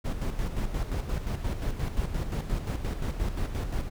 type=noise with tremolo; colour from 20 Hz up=brown; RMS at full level=-28 dBFS; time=0.04-3.9 s; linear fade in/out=20 ms; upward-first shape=square; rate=5.7 Hz; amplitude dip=55%; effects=none